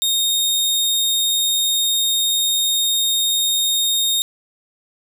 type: tone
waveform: sawtooth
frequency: 3701 Hz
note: A#7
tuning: 13 cents flat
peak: -13 dBFS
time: 0.02-4.22 s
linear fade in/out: 0 ms
effects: none